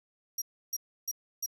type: tone bursts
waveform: 30% pulse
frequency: 5710 Hz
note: F8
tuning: 37 cents sharp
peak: -27 dBFS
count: 4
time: 0.38-1.462 s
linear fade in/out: 5 ms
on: 38 ms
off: 310 ms
effects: none